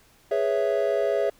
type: chord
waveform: triangle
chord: C# minor seventh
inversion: second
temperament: equal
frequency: 415.3 / 493.9 / 554.4 / 659.3 Hz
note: G#4 / B4 / C#5 / E5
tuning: 0 / 0 / 0 / 0 cents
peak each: -24 / -29 / -24 / -24 dBFS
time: 0.31-1.3 s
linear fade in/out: 5 ms
effects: pink hiss -58 dBFS RMS until 1.39 s